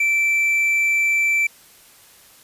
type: tone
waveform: triangle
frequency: 2333 Hz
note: D7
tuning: 12 cents flat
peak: -14 dBFS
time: 0-1.47 s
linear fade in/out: 5 ms
effects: white hiss -49 dBFS RMS until 2.43 s + resampled to 32000 Hz

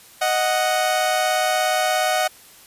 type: tone pair together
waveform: sawtooth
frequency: 622.3 / 739.4 Hz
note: D#5 / F#5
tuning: 0 / -1 cents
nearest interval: minor third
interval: 299 cents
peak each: -18 / -16 dBFS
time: 0.21-2.28 s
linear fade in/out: 10 ms
effects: white hiss -47 dBFS RMS until 2.66 s + resampled to 32000 Hz

